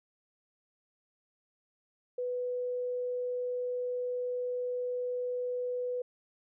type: tone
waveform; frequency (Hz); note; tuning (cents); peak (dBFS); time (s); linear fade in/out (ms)
sine; 495.3; B4; +5; -31; 2.18-6.02; 5
effects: none